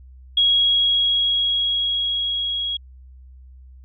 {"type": "tone with level ramp", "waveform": "sine", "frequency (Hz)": 3309, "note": "G#7", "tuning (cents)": -7, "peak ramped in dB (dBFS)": [-13, -22], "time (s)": [0.37, 2.77], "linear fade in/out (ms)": 5, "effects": ["added 64 Hz sine -41 dBFS peak until 3.84 s"]}